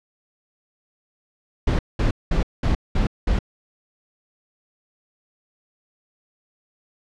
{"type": "noise bursts", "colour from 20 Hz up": "brown", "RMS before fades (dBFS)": -19, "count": 6, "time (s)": [1.67, 3.39], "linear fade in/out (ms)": 5, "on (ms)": 120, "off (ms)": 200, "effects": ["low-pass 5000 Hz 12 dB/octave"]}